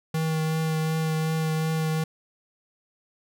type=tone with vibrato; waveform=square; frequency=158.8 Hz; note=D#3; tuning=36 cents sharp; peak=-24 dBFS; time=0.14-2.04 s; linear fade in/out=5 ms; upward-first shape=triangle; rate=2.7 Hz; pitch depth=15 cents each way; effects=none